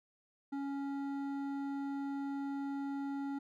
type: tone with hard clipping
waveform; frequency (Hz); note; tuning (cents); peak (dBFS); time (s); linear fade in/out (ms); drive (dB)
sine; 278.3; C#4; +7; -38; 0.52-3.39; 10; 10
effects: none